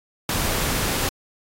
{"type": "noise", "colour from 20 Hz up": "pink", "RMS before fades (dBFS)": -23, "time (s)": [0.29, 1.09], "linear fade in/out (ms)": 2, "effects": ["AAC 48 kbps"]}